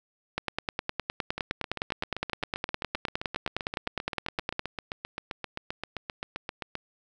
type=two click trains; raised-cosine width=0.3 ms; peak=-17 / -12 dBFS; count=42 / 42; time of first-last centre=1.38-6.754 / 0.38-4.594 s; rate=7.63 / 9.73 Hz; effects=none